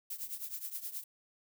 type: noise with tremolo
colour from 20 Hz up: violet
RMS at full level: -38 dBFS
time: 0.1-1.04 s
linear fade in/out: 5 ms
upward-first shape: triangle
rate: 9.5 Hz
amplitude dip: 85%
effects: none

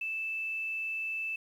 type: tone with quantisation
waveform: sine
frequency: 2637 Hz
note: E7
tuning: in tune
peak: -32 dBFS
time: 0.01-1.36 s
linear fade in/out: 5 ms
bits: 10
effects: none

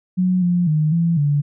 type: tone with pitch steps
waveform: sine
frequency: 183.2 / 176.2 / 153.6 / 168.1 / 145 Hz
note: F#3 / F3 / D#3 / E3 / D3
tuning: -17 / +16 / -22 / +34 / -22 cents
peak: -14 dBFS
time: 0.17-1.42 s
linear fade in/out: 20 ms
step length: 250 ms
effects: none

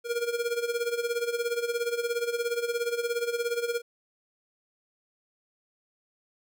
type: tone with tremolo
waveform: square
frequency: 473.1 Hz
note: A#4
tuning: 26 cents sharp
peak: -25 dBFS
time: 0.04-3.82 s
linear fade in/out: 50 ms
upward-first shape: sine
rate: 17 Hz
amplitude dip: 75%
effects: none

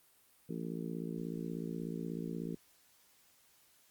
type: harmonic tone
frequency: 56.5 Hz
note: A1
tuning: 47 cents sharp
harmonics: 3 / 4 / 5 / 6 / 7 / 8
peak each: -41 / -43 / -45 / -47 / -48 / -49 dBFS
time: 0.49-2.55 s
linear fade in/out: 5 ms
effects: white hiss -67 dBFS RMS until 3.9 s + Opus 32 kbps

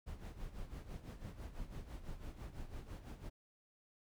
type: noise with tremolo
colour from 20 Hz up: brown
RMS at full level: -45 dBFS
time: 0.06-3.3 s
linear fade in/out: 20 ms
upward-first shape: sine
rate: 6 Hz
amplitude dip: 70%
effects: none

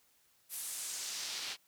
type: noise with band-pass filter sweep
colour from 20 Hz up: pink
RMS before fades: -41 dBFS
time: 0.49-1.57 s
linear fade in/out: 50 ms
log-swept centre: 12000 to 3500 Hz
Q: 1.4
effects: white hiss -70 dBFS RMS until 1.67 s

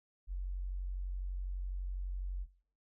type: tone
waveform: sine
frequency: 46 Hz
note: F#1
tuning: 9 cents flat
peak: -35 dBFS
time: 0.27-2.47 s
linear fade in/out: 50 ms
effects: noise-tail reverb RT60 0.6 s tail -22 dB re dry

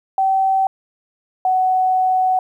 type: tone pair in turn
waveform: sine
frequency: 769 / 745.8 Hz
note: G5 / F#5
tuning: -33 / +14 cents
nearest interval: minor second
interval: 53 cents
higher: first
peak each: -13 dBFS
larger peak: neither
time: 0.18-0.67 / 1.45-2.39 s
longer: second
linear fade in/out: 2 ms
effects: 9-bit

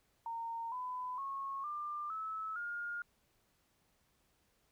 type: tone with pitch steps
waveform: sine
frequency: 920 / 1003.3 / 1094.1 / 1193.1 / 1301.1 / 1418.8 Hz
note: A#5 / B5 / C#6 / D6 / E6 / F6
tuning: -23 / +27 / -23 / +27 / -23 / +27 cents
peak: -38 dBFS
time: 0.26-3.02 s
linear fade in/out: 2 ms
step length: 460 ms
effects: pink hiss -75 dBFS RMS until 4.71 s

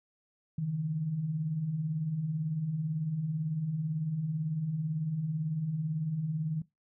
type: beating tone pair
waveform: sine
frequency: 139.9 / 157.9 Hz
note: C#3 / D#3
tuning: +16 / +26 cents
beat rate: 18 Hz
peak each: -39 / -30 dBFS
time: 0.58-6.62 s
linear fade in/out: 5 ms
effects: noise-tail reverb RT60 0.2 s tail -20 dB re dry

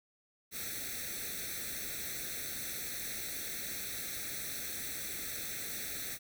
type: noise with comb filter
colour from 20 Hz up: white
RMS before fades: -40 dBFS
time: 0.51-6.19 s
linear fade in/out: 50 ms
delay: 0.5 ms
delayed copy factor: +1
effects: none

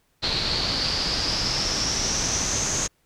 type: noise with low-pass filter sweep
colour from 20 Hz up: pink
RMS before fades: -25 dBFS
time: 0.22-2.88 s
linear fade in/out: 20 ms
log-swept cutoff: 4200 to 6600 Hz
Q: 9
effects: pink hiss -67 dBFS RMS until 3.05 s

